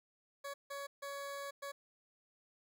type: tone bursts at uneven times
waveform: 20% pulse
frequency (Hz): 561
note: C#5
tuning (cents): +21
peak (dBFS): -37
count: 4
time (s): 0.44-0.54 / 0.7-0.87 / 1.02-1.51 / 1.62-1.72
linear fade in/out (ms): 10
effects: 13-bit